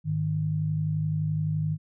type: tone pair together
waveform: sine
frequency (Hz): 102.6 / 154.3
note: G#2 / D#3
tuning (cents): -21 / -14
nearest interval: perfect fifth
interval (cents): 707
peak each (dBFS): -31 / -25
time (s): 0.04-1.78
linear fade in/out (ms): 50
effects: none